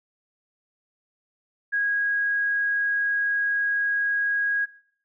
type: tone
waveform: sine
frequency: 1646 Hz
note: G#6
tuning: 16 cents flat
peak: -21 dBFS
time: 1.72-4.66 s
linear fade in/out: 20 ms
effects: noise-tail reverb RT60 0.6 s tail -18 dB re dry